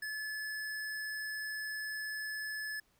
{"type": "tone", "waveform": "square", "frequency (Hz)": 1723, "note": "A6", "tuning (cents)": -37, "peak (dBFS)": -38, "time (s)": [0.02, 2.8], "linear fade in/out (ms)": 5, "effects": ["pink hiss -72 dBFS RMS until 2.99 s"]}